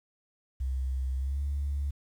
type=tone with pitch glide; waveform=sine; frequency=65.41 to 70.92 Hz; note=C2 to C#2; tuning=0 to +40 cents; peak=-27 dBFS; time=0.6-1.91 s; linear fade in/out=10 ms; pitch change=+140 cents; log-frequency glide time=1.16-1.42 s; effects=tanh soft clip ceiling -24 dBFS + 10-bit